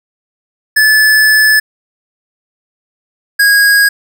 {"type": "tone pair in turn", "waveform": "square", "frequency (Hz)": [1733, 1643.5], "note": ["A6", "G#6"], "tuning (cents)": [-27, -19], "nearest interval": "minor second", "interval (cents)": 92, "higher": "first", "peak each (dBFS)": -6, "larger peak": "neither", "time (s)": [[0.76, 1.6], [3.39, 3.89]], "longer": "first", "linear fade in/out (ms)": 10, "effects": []}